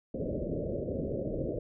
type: low-pass noise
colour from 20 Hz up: white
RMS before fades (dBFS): -34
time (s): 0.14-1.59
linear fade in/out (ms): 5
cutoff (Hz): 610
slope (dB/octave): 96
effects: none